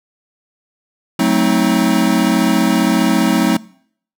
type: chord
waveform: square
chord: F# diminished seventh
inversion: none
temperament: equal with one note detuned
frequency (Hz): 185 / 220 / 261.6 / 318.2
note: F#3 / A3 / C4 / Eb4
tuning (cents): 0 / 0 / 0 / +39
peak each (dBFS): -18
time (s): 1.19-3.57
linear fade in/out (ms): 5
effects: noise-tail reverb RT60 0.6 s tail -22 dB re dry